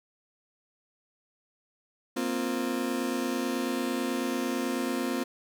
35% pulse chord, Bb suspended second, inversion none, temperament just, 233.1 / 262.2 / 349.6 Hz, Bb3 / C4 / F4, 0 / +4 / +2 cents, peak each -32 / -29 / -32 dBFS, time 2.16-5.24 s, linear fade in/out 10 ms, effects none

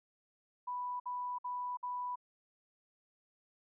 sine tone bursts, 988 Hz, B5, in tune, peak -36 dBFS, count 4, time 0.67-2.158 s, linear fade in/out 10 ms, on 330 ms, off 56 ms, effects none

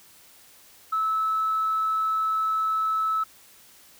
sine tone, 1303 Hz, E6, 20 cents flat, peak -21 dBFS, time 0.92-3.24 s, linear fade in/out 10 ms, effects tanh soft clip ceiling -17 dBFS + white hiss -53 dBFS RMS until 3.99 s

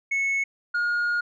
sine tone pair in turn, 2200 / 1430 Hz, C#7 / F6, -14 / +41 cents, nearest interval perfect fifth, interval 745 cents, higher first, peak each -19 dBFS, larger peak neither, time 0.11-0.44 / 0.74-1.21 s, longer second, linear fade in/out 10 ms, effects tanh soft clip ceiling -21 dBFS

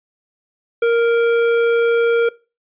sine tone with tanh clipping, 466.2 Hz, A#4, in tune, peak -14 dBFS, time 0.82-2.29 s, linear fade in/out 5 ms, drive 13 dB, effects noise-tail reverb RT60 0.3 s tail -21 dB re dry + resampled to 8000 Hz

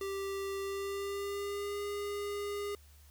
square tone with pitch glide, 392.1 to 408 Hz, G4 to G#4, 0 to -31 cents, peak -36 dBFS, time 0.01-2.75 s, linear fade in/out 2 ms, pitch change +69 cents, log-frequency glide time 0.6-1.81 s, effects added 73 Hz sine -56 dBFS peak until 3.1 s + white hiss -64 dBFS RMS until 3.1 s

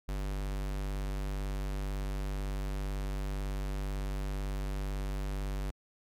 square tone, 49 Hz, G1, in tune, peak -33 dBFS, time 0.08-5.71 s, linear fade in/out 10 ms, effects MP3 96 kbps

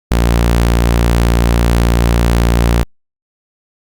sawtooth tone, 58.27 Hz, A#1, in tune, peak -5 dBFS, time 0.11-2.83 s, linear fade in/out 0 ms, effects Opus 48 kbps

